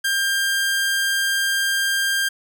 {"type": "tone", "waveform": "sawtooth", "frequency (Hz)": 1596, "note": "G6", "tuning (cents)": 31, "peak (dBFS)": -15, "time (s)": [0.04, 2.29], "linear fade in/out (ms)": 10, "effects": []}